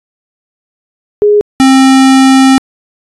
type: tone pair in turn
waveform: sine / square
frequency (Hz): 415.5 / 265.4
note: G#4 / C4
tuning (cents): +1 / +25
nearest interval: minor sixth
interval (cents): 776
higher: first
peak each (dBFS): -3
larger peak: neither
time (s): 1.22-1.41 / 1.6-2.58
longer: second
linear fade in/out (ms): 0
effects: resampled to 24000 Hz